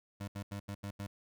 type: tone bursts at uneven times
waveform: 25% pulse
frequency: 100.4 Hz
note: G2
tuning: 42 cents sharp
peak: -35 dBFS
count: 6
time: 0.2-0.28 / 0.35-0.43 / 0.51-0.6 / 0.68-0.75 / 0.83-0.91 / 0.99-1.07 s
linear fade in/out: 10 ms
effects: none